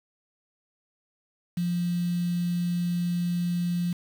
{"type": "tone with quantisation", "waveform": "sine", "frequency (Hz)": 174.61, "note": "F3", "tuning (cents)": 0, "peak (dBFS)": -24, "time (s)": [1.57, 3.93], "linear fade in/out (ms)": 5, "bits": 7, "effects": []}